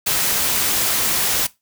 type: noise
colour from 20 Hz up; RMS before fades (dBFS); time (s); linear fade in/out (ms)
white; -19; 0.06-1.47; 10
effects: noise-tail reverb RT60 0.2 s tail -19 dB re dry